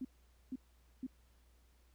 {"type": "tone bursts", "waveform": "sine", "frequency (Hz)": 258.3, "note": "C4", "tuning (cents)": -22, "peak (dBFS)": -38, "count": 3, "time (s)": [0.01, 1.067], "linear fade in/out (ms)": 5, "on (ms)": 39, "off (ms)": 470, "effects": ["added 60 Hz sine -65 dBFS peak until 1.94 s", "pink hiss -74 dBFS RMS until 1.94 s"]}